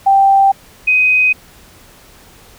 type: tone pair in turn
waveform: sine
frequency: 784 / 2509 Hz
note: G5 / D#7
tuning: 0 / +14 cents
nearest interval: octave + minor sixth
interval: 2014 cents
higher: second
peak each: -6 / -8 dBFS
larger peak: first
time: 0.06-0.52 / 0.87-1.33 s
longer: neither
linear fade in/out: 10 ms
effects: pink hiss -43 dBFS RMS until 2.58 s